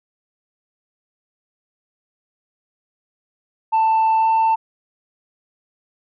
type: tone with pitch glide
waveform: sine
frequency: 887 to 892.7 Hz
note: A5 to A5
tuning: +14 to +25 cents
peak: -11 dBFS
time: 3.72-4.56 s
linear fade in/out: 20 ms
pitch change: +11 cents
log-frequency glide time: 4.19-4.26 s
effects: tanh soft clip ceiling -12 dBFS